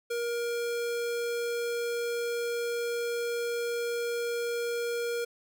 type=tone; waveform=square; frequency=472.6 Hz; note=A#4; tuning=24 cents sharp; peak=-30 dBFS; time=0.1-5.25 s; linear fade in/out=10 ms; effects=none